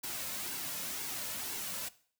white noise with flanger, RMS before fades -39 dBFS, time 0.03-1.89 s, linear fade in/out 10 ms, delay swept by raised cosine 1.6 to 2.6 ms, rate 2 Hz, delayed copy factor -0.5, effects noise-tail reverb RT60 0.5 s tail -18 dB re dry

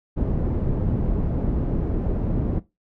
pink low-pass noise, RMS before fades -23 dBFS, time 0.16-2.6 s, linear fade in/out 20 ms, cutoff 340 Hz, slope 12 dB/octave, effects noise-tail reverb RT60 0.2 s tail -17 dB re dry

